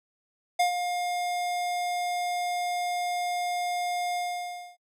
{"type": "tone with ADSR envelope", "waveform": "square", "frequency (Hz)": 710, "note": "F5", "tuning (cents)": 28, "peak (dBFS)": -20, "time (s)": [0.59, 4.77], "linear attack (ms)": 10, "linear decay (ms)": 110, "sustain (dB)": -8, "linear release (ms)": 610, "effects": ["noise-tail reverb RT60 0.1 s tail -26 dB re dry", "low-pass 12000 Hz 12 dB/octave"]}